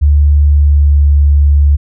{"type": "tone with pitch glide", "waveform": "sine", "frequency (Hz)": [72.9, 72.06], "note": ["D2", "D2"], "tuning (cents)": [-12, -32], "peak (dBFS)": -4, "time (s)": [0.01, 1.77], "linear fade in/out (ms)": 20, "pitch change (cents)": -20, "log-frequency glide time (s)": [0.48, 1.02], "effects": []}